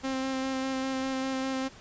sawtooth tone with vibrato, 264.4 Hz, C4, 18 cents sharp, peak -25 dBFS, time 0.03-1.69 s, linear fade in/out 20 ms, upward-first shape square, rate 5 Hz, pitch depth 11 cents each way, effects pink hiss -51 dBFS RMS until 1.8 s + resampled to 16000 Hz

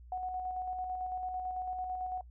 sine tone with tremolo, 738 Hz, F#5, 5 cents flat, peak -33 dBFS, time 0.12-2.21 s, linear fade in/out 2 ms, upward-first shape square, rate 9 Hz, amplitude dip 30%, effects noise-tail reverb RT60 0.1 s tail -22 dB re dry + added 60 Hz sine -50 dBFS peak until 2.3 s

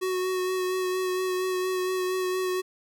square tone with vibrato, 370 Hz, F#4, in tune, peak -26 dBFS, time 0.01-2.62 s, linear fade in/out 20 ms, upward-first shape sine, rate 4.3 Hz, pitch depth 18 cents each way, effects none

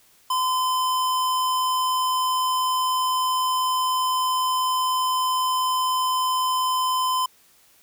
square tone, 1023 Hz, C6, 39 cents flat, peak -21 dBFS, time 0.3-7.26 s, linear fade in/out 5 ms, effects white hiss -57 dBFS RMS until 7.82 s

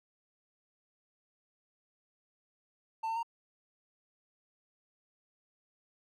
triangle tone with pitch steps, 893 / 903 / 925 Hz, A5 / A5 / A#5, +25 / +45 / -14 cents, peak -30 dBFS, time 3.03-3.231 s, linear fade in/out 10 ms, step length 67 ms, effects none

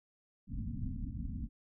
pink low-pass noise, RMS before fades -39 dBFS, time 0.47-1.49 s, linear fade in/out 50 ms, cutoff 270 Hz, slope 96 dB/octave, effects none

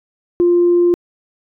sine tone, 349.2 Hz, F4, in tune, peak -8 dBFS, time 0.4-0.94 s, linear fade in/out 0 ms, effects tanh soft clip ceiling -5 dBFS

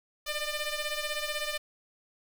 10% pulse ring-modulated tone, 599 Hz, D5, 34 cents sharp, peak -20 dBFS, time 0.26-1.58 s, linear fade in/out 10 ms, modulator 1190 Hz, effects none

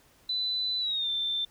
sine tone with pitch glide, 3998 to 3562 Hz, B7 to A7, +20 to +21 cents, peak -27 dBFS, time 0.29-1.45 s, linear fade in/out 5 ms, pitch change -199 cents, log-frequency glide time 0.79-1.09 s, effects pink hiss -61 dBFS RMS until 1.5 s

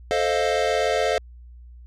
square chord, F dominant seventh, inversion first, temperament equal with one note detuned, 440 / 527.2 / 622.3 / 698.5 Hz, A4 / C5 / Eb5 / F5, 0 / +13 / 0 / 0 cents, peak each -26 dBFS, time 0.11-1.18 s, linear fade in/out 0 ms, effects added 60 Hz sine -41 dBFS peak until 1.86 s + low-pass 6000 Hz 12 dB/octave

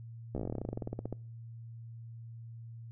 slowing click train, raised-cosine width 2 ms, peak -23 dBFS, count 23, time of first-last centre 0.35-1.126 s, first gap 14 ms, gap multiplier 1.08, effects noise-tail reverb RT60 0.5 s tail -25 dB re dry + added 115 Hz sine -44 dBFS peak until 2.91 s

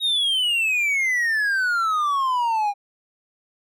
triangle exponential sweep, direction down, 3800 to 800 Hz, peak -17 dBFS, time 0-2.74 s, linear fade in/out 50 ms, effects none

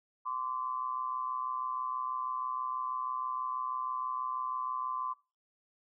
sine tone pair together, 1030.8 / 1157 Hz, C6 / D6, -26 / -26 cents, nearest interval major second, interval 200 cents, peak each -35 / -37 dBFS, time 0.25-5.14 s, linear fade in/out 20 ms, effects noise-tail reverb RT60 0.3 s tail -20 dB re dry

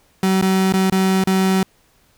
35% pulse tone with dropouts, 189.6 Hz, F#3, 43 cents sharp, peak -12 dBFS, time 0.23-1.63 s, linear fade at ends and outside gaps 2 ms, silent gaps 0.414-0.424 / 0.724-0.737 / 0.9-0.922 / 1.239-1.272 s, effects pink hiss -57 dBFS RMS until 2.17 s

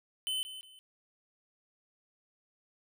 square tone with echo, 3043 Hz, F#7, 48 cents sharp, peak -32 dBFS, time 0.27-0.43 s, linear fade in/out 0 ms, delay 180 ms, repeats 2, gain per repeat -11 dB, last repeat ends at 0.79 s, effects none

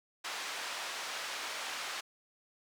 pink band-pass noise, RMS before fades -40 dBFS, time 0.24-2.01 s, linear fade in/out 10 ms, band 910 to 6300 Hz, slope 12 dB/octave, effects none

